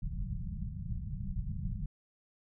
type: low-pass noise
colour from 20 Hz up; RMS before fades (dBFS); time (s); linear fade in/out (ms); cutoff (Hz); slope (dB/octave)
pink; -37; 0.02-1.86; 5; 200; 96
effects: none